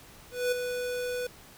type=tone with ADSR envelope; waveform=square; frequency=493.9 Hz; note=B4; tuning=in tune; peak=-24 dBFS; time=0.31-1.27 s; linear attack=210 ms; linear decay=9 ms; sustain=-7 dB; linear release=5 ms; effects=pink hiss -52 dBFS RMS until 1.57 s